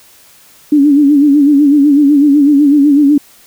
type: tone with vibrato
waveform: sine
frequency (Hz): 287.6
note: D4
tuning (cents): -36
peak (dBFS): -4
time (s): 0.72-3.18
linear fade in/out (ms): 5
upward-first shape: sine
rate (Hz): 8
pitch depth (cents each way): 79
effects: white hiss -43 dBFS RMS until 3.46 s